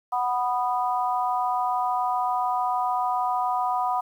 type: harmonic tone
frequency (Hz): 246.9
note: B3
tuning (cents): 0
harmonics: 3 / 4 / 5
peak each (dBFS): -25 / -26 / -30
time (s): 0.12-4.01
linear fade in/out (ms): 10
effects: 9-bit